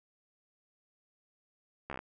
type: slowing click train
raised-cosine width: 0.5 ms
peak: -24 dBFS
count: 7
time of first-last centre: 1.9-1.991 s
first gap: 14 ms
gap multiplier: 1.03
effects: none